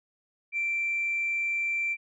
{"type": "tone", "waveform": "sine", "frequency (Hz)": 2349, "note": "D7", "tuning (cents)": 0, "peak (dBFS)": -25, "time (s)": [0.52, 1.97], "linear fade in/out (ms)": 50, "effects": ["tanh soft clip ceiling -21 dBFS"]}